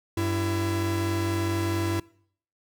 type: tone pair together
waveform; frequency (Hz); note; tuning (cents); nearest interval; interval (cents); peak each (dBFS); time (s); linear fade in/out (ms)
45% pulse; 96.7 / 334.6; G2 / E4; -23 / +26; octave + major sixth; 2149; -27; 0.17-2; 5
effects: noise-tail reverb RT60 0.6 s tail -23 dB re dry